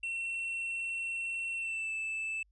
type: tone with pitch glide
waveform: triangle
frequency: 2711 to 2634 Hz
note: E7 to E7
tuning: +48 to -2 cents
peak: -32 dBFS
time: 0.03-2.43 s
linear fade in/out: 5 ms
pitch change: -50 cents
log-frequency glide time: 1.55-1.92 s
effects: added 50 Hz sine -65 dBFS peak until 2.51 s + resampled to 24000 Hz